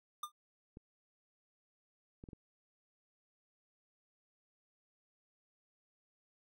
square tone with exponential decay, 1202 Hz, D6, 40 cents sharp, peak -36 dBFS, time 0.23-0.32 s, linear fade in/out 5 ms, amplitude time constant 18 ms
clicks, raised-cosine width 3 ms, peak -37 dBFS, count 4, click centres 0.771 / 2.239 / 2.288 / 2.332 s
effects none

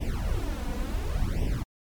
brown noise with flanger, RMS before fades -28 dBFS, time 0-1.64 s, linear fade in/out 20 ms, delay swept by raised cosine 0.35 to 4.15 ms, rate 0.7 Hz, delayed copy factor +1, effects MP3 96 kbps

